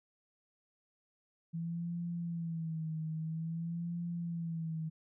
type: tone with vibrato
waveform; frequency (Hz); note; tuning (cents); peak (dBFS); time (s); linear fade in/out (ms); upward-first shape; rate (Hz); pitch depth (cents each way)
sine; 164.81; E3; 0; -35; 1.53-4.9; 20; sine; 0.5; 73
effects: none